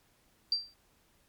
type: tone with exponential decay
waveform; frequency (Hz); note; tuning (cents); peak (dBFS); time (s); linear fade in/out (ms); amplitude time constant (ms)
sine; 4700; D8; +1; -23; 0.52-0.74; 2; 46
effects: pink hiss -68 dBFS RMS until 1.28 s + MP3 96 kbps